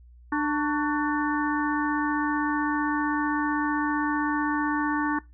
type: harmonic tone with a mistuned harmonic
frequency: 297.4 Hz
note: D4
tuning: 22 cents sharp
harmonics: 1 / 3 / 4 / 5 / 6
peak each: -25 / -30 / -31 / -32 / -33 dBFS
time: 0.32-5.19 s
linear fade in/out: 5 ms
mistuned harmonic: 4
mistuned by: -94 cents
effects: noise-tail reverb RT60 0.2 s tail -20 dB re dry + added 60 Hz sine -48 dBFS peak until 5.33 s